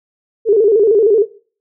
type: tone with vibrato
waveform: sine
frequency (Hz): 427.2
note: G#4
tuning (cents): +49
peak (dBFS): -7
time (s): 0.45-1.26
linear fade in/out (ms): 50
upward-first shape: square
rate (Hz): 13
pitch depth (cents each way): 100
effects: noise-tail reverb RT60 0.4 s tail -17 dB re dry